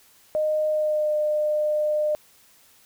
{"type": "tone with pitch glide", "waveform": "sine", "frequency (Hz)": [615, 604.4], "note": ["D#5", "D5"], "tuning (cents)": [-20, 50], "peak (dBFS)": -20, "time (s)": [0.35, 2.15], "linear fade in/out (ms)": 0, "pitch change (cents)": -30, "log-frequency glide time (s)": [0.69, 1.14], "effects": ["white hiss -56 dBFS RMS until 2.85 s"]}